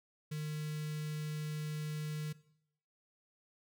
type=tone with notch filter; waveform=square; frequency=152.2 Hz; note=D#3; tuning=38 cents flat; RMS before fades=-39 dBFS; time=0.31-2.33 s; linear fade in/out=10 ms; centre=790 Hz; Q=0.55; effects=noise-tail reverb RT60 0.7 s tail -18 dB re dry